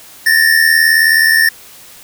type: tone pair together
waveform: square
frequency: 1760 / 1839.1 Hz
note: A6 / A#6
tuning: 0 / -24 cents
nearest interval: minor second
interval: 76 cents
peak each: -11 dBFS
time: 0.26-1.49 s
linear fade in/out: 5 ms
effects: white hiss -38 dBFS RMS until 2.03 s